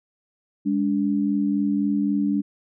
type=tone pair together; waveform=sine; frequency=204.4 / 288.2 Hz; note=G#3 / D4; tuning=-27 / -33 cents; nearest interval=tritone; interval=594 cents; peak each=-22 dBFS; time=0.65-2.42 s; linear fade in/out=20 ms; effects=none